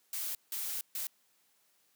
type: noise bursts at uneven times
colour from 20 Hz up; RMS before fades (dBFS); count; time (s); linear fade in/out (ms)
blue; -37; 3; 0.13-0.35 / 0.52-0.81 / 0.95-1.07; 2
effects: white hiss -71 dBFS RMS until 1.95 s + high-pass 150 Hz 12 dB/octave